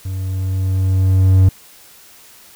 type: tone with level ramp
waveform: triangle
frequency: 94.3 Hz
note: F#2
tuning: 33 cents sharp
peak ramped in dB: -19 to -4 dBFS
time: 0.05-1.49 s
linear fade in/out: 5 ms
effects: white hiss -44 dBFS RMS until 2.55 s